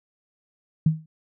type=tone with exponential decay; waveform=sine; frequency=158 Hz; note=D#3; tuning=27 cents sharp; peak=-12 dBFS; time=0.86-1.06 s; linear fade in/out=5 ms; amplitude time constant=42 ms; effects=none